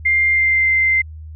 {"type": "tone with pitch glide", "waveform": "sine", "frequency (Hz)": [2100, 2082], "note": ["C7", "C7"], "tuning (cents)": [6, -9], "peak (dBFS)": -12, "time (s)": [0.05, 1.02], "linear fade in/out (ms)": 10, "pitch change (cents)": -15, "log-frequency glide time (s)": [0.32, 0.7], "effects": ["added 78 Hz sine -31 dBFS peak until 1.35 s"]}